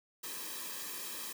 white noise with comb filter, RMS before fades -42 dBFS, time 0.23-1.33 s, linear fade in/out 10 ms, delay 1.4 ms, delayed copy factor -0.7, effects high-pass 200 Hz 12 dB/octave

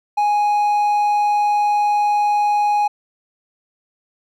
triangle tone, 830 Hz, G#5, 1 cent flat, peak -12 dBFS, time 0.17-2.88 s, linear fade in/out 10 ms, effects none

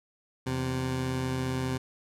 20% pulse tone pair together, 82.36 / 129.8 Hz, E2 / C3, -1 / -13 cents, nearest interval minor sixth, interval 788 cents, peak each -33 / -24 dBFS, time 0.46-1.78 s, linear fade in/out 10 ms, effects low-pass 11000 Hz 12 dB/octave

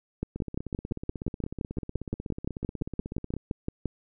two click trains, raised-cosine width 3 ms, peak -16 / -22 dBFS, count 22 / 50, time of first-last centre 0.23-3.857 / 0.36-3.366 s, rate 5.79 / 16.3 Hz, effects none

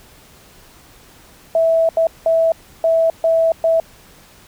sine tone bursts at uneven times, 655 Hz, E5, 11 cents flat, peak -11 dBFS, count 6, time 1.55-1.89 / 1.97-2.07 / 2.26-2.52 / 2.84-3.1 / 3.24-3.52 / 3.64-3.8 s, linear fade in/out 2 ms, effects pink hiss -46 dBFS RMS until 4.47 s

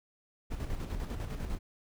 brown noise with tremolo, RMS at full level -34 dBFS, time 0.5-1.59 s, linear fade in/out 20 ms, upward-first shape square, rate 10 Hz, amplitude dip 50%, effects none

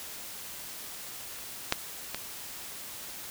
clicks, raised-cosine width 0.2 ms, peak -27 / -6 / -15 dBFS, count 3, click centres 1.387 / 1.724 / 2.146 s, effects white hiss -42 dBFS RMS until 3.3 s

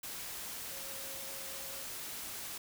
sine tone in noise, 543 Hz, C#5, 36 cents flat, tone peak -53 dBFS, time 0.71-1.84 s, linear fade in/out 5 ms, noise white, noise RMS -43 dBFS, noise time 0.03-2.58 s, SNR -13 dB, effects none

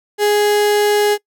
35% pulse tone, 415.3 Hz, G#4, in tune, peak -10 dBFS, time 0.18-1.18 s, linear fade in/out 50 ms, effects noise-tail reverb RT60 0.1 s tail -24 dB re dry

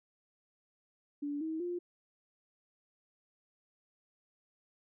sine tone with pitch steps, 289.1 / 318.9 / 351.8 Hz, D4 / D#4 / F4, -27 / +43 / +13 cents, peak -34 dBFS, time 1.22-1.79 s, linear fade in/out 10 ms, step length 190 ms, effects none

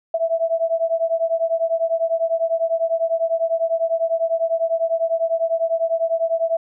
sine beating tone pair, 656 / 666 Hz, E5 / E5, -9 / +18 cents, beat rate 10 Hz, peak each -20 / -21 dBFS, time 0.14-6.57 s, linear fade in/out 5 ms, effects none

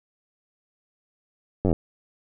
slowing click train, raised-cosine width 2 ms, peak -9 dBFS, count 8, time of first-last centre 1.65-1.729 s, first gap 10 ms, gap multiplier 1.04, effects none

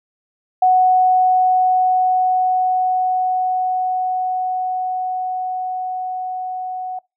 sine tone with level ramp, 740 Hz, F#5, in tune, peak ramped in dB -9 to -23 dBFS, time 0.62-6.99 s, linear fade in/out 5 ms, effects noise-tail reverb RT60 0.2 s tail -23 dB re dry

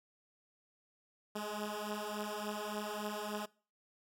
10% pulse beating tone pair, 207.7 / 211.2 Hz, G#3 / G#3, 0 / +29 cents, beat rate 3.5 Hz, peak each -34 / -32 dBFS, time 1.35-3.46 s, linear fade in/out 10 ms, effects noise-tail reverb RT60 0.4 s tail -23 dB re dry + AAC 64 kbps

